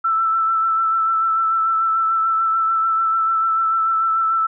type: tone with vibrato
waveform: sine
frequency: 1328 Hz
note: E6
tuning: 12 cents sharp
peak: -15 dBFS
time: 0.04-4.47 s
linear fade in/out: 10 ms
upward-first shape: sine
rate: 6.8 Hz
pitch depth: 21 cents each way
effects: none